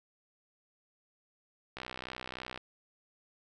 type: click train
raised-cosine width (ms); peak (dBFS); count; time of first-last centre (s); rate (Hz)
0.3; -24; 52; 1.77-2.576; 63.3
effects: none